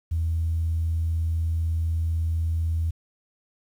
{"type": "tone", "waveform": "sine", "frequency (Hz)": 82, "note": "E2", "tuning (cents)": -9, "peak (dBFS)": -21, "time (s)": [0.11, 2.91], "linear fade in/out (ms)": 10, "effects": ["tanh soft clip ceiling -17 dBFS", "9-bit"]}